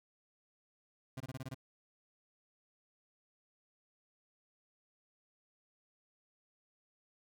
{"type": "tone bursts", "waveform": "30% pulse", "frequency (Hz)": 131.1, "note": "C3", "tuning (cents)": 4, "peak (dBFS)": -38, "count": 7, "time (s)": [1.17, 1.545], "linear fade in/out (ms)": 5, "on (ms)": 33, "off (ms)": 24, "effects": []}